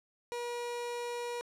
30% pulse tone, 480 Hz, B4, 49 cents flat, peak -33 dBFS, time 0.32-1.41 s, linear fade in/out 0 ms, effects low-pass 10000 Hz 12 dB/octave

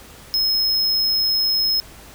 square tone, 5160 Hz, E8, 38 cents flat, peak -17 dBFS, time 0.34-1.8 s, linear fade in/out 0 ms, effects added 52 Hz sine -49 dBFS peak until 2.14 s + pink hiss -43 dBFS RMS until 2.14 s

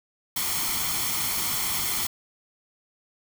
white noise with comb filter, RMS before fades -27 dBFS, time 0.36-2.07 s, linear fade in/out 5 ms, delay 0.92 ms, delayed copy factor +0.6, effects none

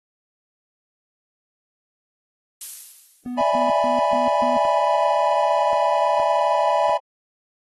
violet noise with exponential decay, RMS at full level -27 dBFS, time 2.61-3.53 s, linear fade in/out 2 ms, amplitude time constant 200 ms
triangle tone bursts, 246.9 Hz, B3, in tune, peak -24 dBFS, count 5, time 3.26-4.57 s, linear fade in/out 0 ms, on 150 ms, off 140 ms
triangle chord, E dominant seventh, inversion third, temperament equal, 587.3 / 659.3 / 830.6 / 987.8 Hz, D5 / E5 / G#5 / B5, 0 / 0 / 0 / 0 cents, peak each -21 dBFS, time 3.37-6.98 s, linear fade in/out 20 ms
clicks, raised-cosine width 1 ms, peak -22 dBFS, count 4, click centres 4.652 / 5.731 / 6.199 / 6.895 s
effects AAC 32 kbps

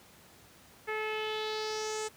sawtooth tone with low-pass filter sweep, 432.5 Hz, A4, 30 cents flat, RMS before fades -35 dBFS, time 0.87-2.09 s, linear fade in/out 20 ms, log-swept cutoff 2000 to 8000 Hz, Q 3.4, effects pink hiss -57 dBFS RMS until 2.16 s + high-pass 80 Hz 12 dB/octave

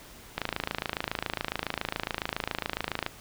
click train, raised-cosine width 0.3 ms, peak -12 dBFS, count 74, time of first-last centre 0.38-3.064 s, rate 27.2 Hz, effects pink hiss -49 dBFS RMS until 3.2 s

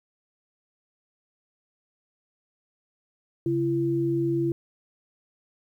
sine tone pair together, 137.43 / 337.6 Hz, C#3 / E4, -15 / +41 cents, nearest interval octave + major third, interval 1556 cents, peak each -28 / -23 dBFS, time 3.46-4.52 s, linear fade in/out 2 ms, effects 10-bit

